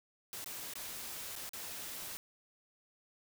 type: noise with dropouts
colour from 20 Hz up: white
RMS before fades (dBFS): -44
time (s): 0.33-2.17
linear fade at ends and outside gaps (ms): 0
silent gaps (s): 0.443-0.46 / 0.736-0.755 / 1.354-1.362 / 1.492-1.534
effects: none